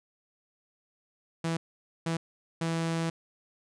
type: tone bursts at uneven times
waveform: sawtooth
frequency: 164.81 Hz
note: E3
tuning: in tune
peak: -24 dBFS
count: 3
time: 1.44-1.57 / 2.06-2.17 / 2.61-3.1 s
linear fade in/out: 5 ms
effects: resampled to 22050 Hz